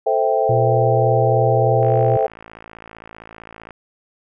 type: chord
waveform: sine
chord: A minor seventh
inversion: none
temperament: equal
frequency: 440 / 523.3 / 659.3 / 784 Hz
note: A4 / C5 / E5 / G5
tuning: 0 / 0 / 0 / 0 cents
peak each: -20 dBFS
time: 0.06-2.27 s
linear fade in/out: 10 ms
type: harmonic tone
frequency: 120 Hz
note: B2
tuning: 49 cents flat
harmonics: 1 / 3 / 4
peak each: -17 / -27 / -29 dBFS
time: 0.49-2.17 s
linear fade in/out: 5 ms
type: click train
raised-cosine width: 0.5 ms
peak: -22 dBFS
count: 105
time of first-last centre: 1.83-3.707 s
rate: 55.4 Hz
effects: none